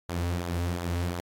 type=tone with flanger; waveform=sawtooth; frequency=87 Hz; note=F2; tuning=6 cents flat; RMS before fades=-30 dBFS; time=0.09-1.2 s; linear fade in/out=0 ms; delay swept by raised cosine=0.37 to 5.87 ms; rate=2.8 Hz; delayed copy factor=-0.5; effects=AAC 64 kbps